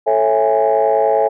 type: chord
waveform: sine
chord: A major seventh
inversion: none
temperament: just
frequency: 440 / 550 / 660 / 825 Hz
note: A4 / C#5 / E5 / G#5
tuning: 0 / -14 / +2 / -12 cents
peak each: -16 dBFS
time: 0.06-1.29 s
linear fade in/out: 20 ms
effects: tanh soft clip ceiling -4 dBFS